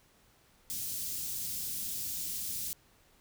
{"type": "band-stop noise", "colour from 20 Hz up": "white", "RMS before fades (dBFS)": -37, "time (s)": [0.7, 2.73], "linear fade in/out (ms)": 0, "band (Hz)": [200, 4900], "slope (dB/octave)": 12, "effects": ["pink hiss -65 dBFS RMS until 3.2 s"]}